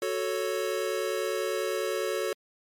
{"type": "chord", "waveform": "square", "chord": "F# minor", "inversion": "none", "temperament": "equal", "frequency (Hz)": [370, 440, 554.4], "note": ["F#4", "A4", "C#5"], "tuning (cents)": [0, 0, 0], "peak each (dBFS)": [-33, -32, -33], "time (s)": [0.02, 2.33], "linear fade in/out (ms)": 2, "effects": ["MP3 64 kbps"]}